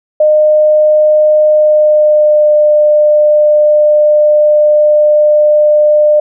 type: tone with pitch glide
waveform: sine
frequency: 610 to 600.9 Hz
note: D#5 to D5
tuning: -34 to +40 cents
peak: -4 dBFS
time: 0.2-6.2 s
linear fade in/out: 5 ms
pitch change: -26 cents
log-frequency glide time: 1.48-2.57 s
effects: none